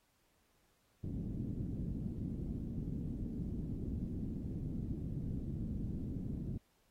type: low-pass noise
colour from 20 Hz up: white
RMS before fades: -40 dBFS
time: 1.03-6.58 s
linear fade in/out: 10 ms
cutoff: 250 Hz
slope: 24 dB/octave
effects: pink hiss -75 dBFS RMS until 6.9 s + AAC 48 kbps